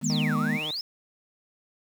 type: chord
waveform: sine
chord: G# minor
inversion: second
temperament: equal with one note detuned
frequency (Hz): 155.56 / 207.7 / 242.4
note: D#3 / G#3 / B3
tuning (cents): 0 / 0 / -32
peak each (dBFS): -28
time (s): 0.01-0.6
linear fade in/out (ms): 50
type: exponential two-way sweep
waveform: sine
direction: down then up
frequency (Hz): 7902 to 1094 to 5340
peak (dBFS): -29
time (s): 0.04-0.81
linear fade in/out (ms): 2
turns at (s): 0.37
type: tone with vibrato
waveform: 10% pulse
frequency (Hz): 153.7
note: D#3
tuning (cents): -21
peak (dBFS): -27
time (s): 0.1-0.71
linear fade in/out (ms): 0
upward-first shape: sine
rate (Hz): 18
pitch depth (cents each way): 30
effects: 8-bit